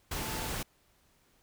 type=tone in noise; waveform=sine; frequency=880 Hz; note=A5; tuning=in tune; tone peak=-44 dBFS; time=0.16-0.49 s; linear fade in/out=5 ms; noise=pink; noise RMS=-36 dBFS; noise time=0.11-0.63 s; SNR=-11 dB; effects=pink hiss -68 dBFS RMS until 1.42 s